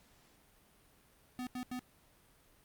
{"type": "tone bursts", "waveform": "square", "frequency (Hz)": 250.7, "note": "B3", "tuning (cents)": 26, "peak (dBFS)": -39, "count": 3, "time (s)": [1.39, 1.792], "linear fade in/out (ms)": 0, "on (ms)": 78, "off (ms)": 84, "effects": ["pink hiss -66 dBFS RMS until 2.64 s", "Opus 48 kbps"]}